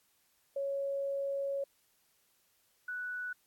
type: tone pair in turn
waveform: sine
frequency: 554.4 / 1480.1 Hz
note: C#5 / F#6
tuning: 0 / 0 cents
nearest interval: octave + perfect fourth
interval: 1700 cents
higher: second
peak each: -32 / -36 dBFS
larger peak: first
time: 0.56-1.64 / 2.88-3.33 s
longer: first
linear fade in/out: 5 ms
effects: white hiss -72 dBFS RMS until 3.46 s + AAC 64 kbps